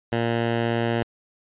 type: tone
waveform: 10% pulse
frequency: 116.54 Hz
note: A#2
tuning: in tune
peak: -13 dBFS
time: 0.12-1.03 s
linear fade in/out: 5 ms
effects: resampled to 8000 Hz